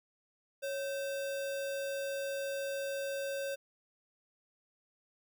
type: tone with sample-and-hold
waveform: sine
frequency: 553 Hz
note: C#5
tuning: 4 cents flat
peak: -34 dBFS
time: 0.62-3.56 s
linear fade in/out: 20 ms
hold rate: 2100 Hz
effects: none